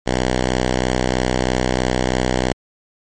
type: tone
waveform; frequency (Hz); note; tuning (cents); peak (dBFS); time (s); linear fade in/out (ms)
5% pulse; 63.1; B1; +38; -5; 0.06-2.53; 10
effects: MP3 32 kbps